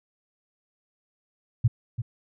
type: tone with echo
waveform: sine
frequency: 116.54 Hz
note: A#2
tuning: in tune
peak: -15 dBFS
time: 1.64-1.68 s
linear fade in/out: 10 ms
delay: 340 ms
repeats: 1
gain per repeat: -10 dB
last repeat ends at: 2.02 s
effects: none